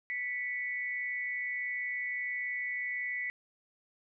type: tone pair together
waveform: sine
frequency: 1975.5 / 2217 Hz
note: B6 / C#7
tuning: 0 / 0 cents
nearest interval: major second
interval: 200 cents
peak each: -34 / -38 dBFS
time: 0.1-3.3 s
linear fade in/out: 0 ms
effects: none